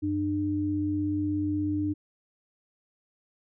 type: tone pair together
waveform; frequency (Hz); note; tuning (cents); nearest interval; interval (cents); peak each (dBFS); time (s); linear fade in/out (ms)
sine; 94.71 / 300.7; F#2 / D4; +41 / +41; octave + minor sixth; 2000; -32 / -26; 0.02-1.94; 20
effects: none